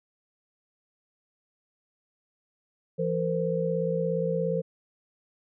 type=tone cluster; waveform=sine; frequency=167.9 / 459.9 / 517 Hz; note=E3 / A#4 / C5; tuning=+32 / -23 / -21 cents; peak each=-29 dBFS; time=2.98-4.62 s; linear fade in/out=20 ms; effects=none